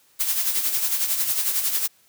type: noise with tremolo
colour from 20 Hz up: blue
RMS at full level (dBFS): -21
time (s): 0.19-1.88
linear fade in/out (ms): 20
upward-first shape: sine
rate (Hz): 11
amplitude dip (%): 55
effects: white hiss -59 dBFS RMS until 2.08 s + high-pass 60 Hz 12 dB/octave